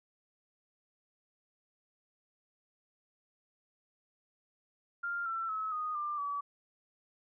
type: tone with pitch steps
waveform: sine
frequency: 1396.9 / 1342.3 / 1289.9 / 1239.5 / 1191 / 1144.5 Hz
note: F6 / E6 / E6 / D#6 / D6 / D6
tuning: 0 / +31 / -38 / -7 / +24 / -45 cents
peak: -33 dBFS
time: 5.03-6.41 s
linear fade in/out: 10 ms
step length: 230 ms
effects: none